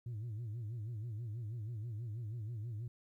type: tone with vibrato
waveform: sine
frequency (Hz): 112.1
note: A2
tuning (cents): +33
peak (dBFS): -37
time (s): 0.06-2.88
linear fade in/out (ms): 5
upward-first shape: sine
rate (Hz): 6.2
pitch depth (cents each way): 150
effects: tanh soft clip ceiling -38 dBFS + 13-bit